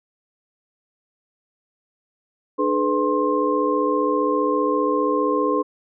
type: tone cluster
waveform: sine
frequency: 298.5 / 424.6 / 499.7 / 1059 Hz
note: D4 / G#4 / B4 / C6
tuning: +28 / +38 / +20 / +21 cents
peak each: -23 dBFS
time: 2.58-5.63 s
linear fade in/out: 20 ms
effects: none